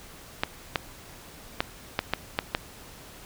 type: clicks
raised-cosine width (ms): 0.3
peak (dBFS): -7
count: 7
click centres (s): 0.435 / 0.758 / 1.605 / 1.991 / 2.136 / 2.389 / 2.549
effects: pink hiss -47 dBFS RMS until 3.25 s